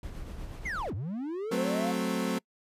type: noise with tremolo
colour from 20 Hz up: brown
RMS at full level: -38 dBFS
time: 0.03-0.9 s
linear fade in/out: 2 ms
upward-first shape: triangle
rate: 8.3 Hz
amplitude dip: 45%
type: linear two-way sweep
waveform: triangle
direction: down then up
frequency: 2217 to 82.8 to 730 Hz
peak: -30 dBFS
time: 0.65-1.92 s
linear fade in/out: 10 ms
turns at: 0.94 s
type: chord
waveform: 30% pulse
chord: F# diminished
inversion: none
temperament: equal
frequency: 185 / 220 / 261.6 Hz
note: F#3 / A3 / C4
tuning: 0 / 0 / 0 cents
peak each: -30 dBFS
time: 1.51-2.39 s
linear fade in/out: 10 ms
effects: noise-tail reverb RT60 0.1 s tail -26 dB re dry + resampled to 32000 Hz